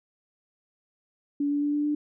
sine tone with pitch steps, 286.9 / 289.2 / 291.6 / 293.9 / 296.3 Hz, D4 / D4 / D4 / D4 / D4, -40 / -27 / -12 / +1 / +15 cents, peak -23 dBFS, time 1.4-1.95 s, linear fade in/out 5 ms, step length 110 ms, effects none

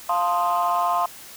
sine chord, F dominant seventh, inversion none, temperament equal, 698.5 / 880 / 1046.5 / 1244.5 Hz, F5 / A5 / C6 / Eb6, 0 / 0 / 0 / 0 cents, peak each -22 / -27 / -21 / -27 dBFS, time 0.09-1.06 s, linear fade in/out 5 ms, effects tanh soft clip ceiling -13 dBFS + white hiss -42 dBFS RMS until 1.36 s

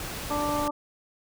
pink noise, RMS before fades -35 dBFS, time 0-0.68 s, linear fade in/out 2 ms
harmonic tone, 293.7 Hz, D4, in tune, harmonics 1 / 2 / 3 / 4, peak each -31 / -31 / -31 / -31 dBFS, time 0.3-0.71 s, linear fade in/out 10 ms
effects none

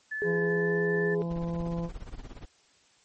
sine tone with pitch glide, 1736 to 1756.2 Hz, A6 to A6, -24 to -4 cents, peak -31 dBFS, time 0.11-1.15 s, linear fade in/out 10 ms, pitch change +20 cents, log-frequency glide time 0.39-0.77 s
sine tone, 415.4 Hz, G#4, in tune, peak -26 dBFS, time 0.22-1.22 s, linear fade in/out 0 ms
harmonic tone, 169.4 Hz, E3, 48 cents sharp, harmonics 1 / 2 / 3 / 4 / 5 / 6, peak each -30 / -40 / -38 / -46 / -48 / -47 dBFS, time 0.23-1.9 s, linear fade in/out 50 ms
brown noise with tremolo, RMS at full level -38 dBFS, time 1.3-2.46 s, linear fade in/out 10 ms, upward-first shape sine, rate 17 Hz, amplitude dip 85%
effects white hiss -63 dBFS RMS until 3.04 s + MP3 32 kbps

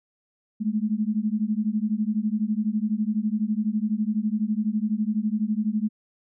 sine beating tone pair, 208 / 220 Hz, G#3 / A3, +3 / 0 cents, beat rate 12 Hz, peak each -25 dBFS, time 0.6-5.89 s, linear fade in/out 20 ms, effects none

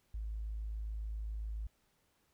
triangle tone with tanh clipping, 53.6 Hz, A1, 45 cents flat, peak -37 dBFS, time 0.14-1.67 s, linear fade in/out 5 ms, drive 4 dB, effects pink hiss -75 dBFS RMS until 2.33 s

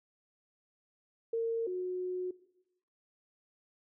sine tone pair in turn, 457.4 / 365 Hz, A#4 / F#4, -33 / -24 cents, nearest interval major third, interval 391 cents, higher first, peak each -29 / -33 dBFS, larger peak first, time 1.33-1.67 / 1.67-2.31 s, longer second, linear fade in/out 5 ms, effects noise-tail reverb RT60 0.9 s tail -18 dB re dry

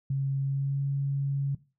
sine tone with pitch glide, 136.7 to 139.01 Hz, C#3 to C#3, -24 to +5 cents, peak -25 dBFS, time 0.1-1.55 s, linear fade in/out 5 ms, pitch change +29 cents, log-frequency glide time 0.4-0.81 s, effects noise-tail reverb RT60 0.3 s tail -18 dB re dry

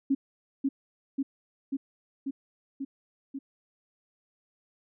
sine tone with echo, 273 Hz, C#4, 26 cents flat, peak -21 dBFS, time 0.1-0.15 s, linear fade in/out 10 ms, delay 540 ms, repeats 6, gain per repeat -2 dB, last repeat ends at 3.39 s, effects none

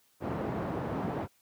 pink band-pass noise, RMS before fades -34 dBFS, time 0.2-1.28 s, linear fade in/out 50 ms, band 110 to 880 Hz, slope 12 dB/octave, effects white hiss -68 dBFS RMS until 1.41 s + high-pass 60 Hz 12 dB/octave

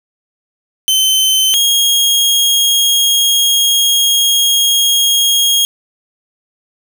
sawtooth tone pair in turn, 3075 / 3266 Hz, G7 / G#7, -34 / -30 cents, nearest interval minor second, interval 104 cents, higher second, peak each -6 dBFS, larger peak neither, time 0.88-1.54 / 1.54-5.65 s, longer second, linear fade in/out 0 ms, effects none

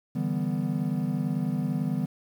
triangle chord, E minor seventh, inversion third, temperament equal, 146.83 / 164.81 / 196 / 246.9 Hz, D3 / E3 / G3 / B3, 0 / 0 / 0 / 0 cents, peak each -29 dBFS, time 0.15-2.06 s, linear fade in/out 10 ms, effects 9-bit

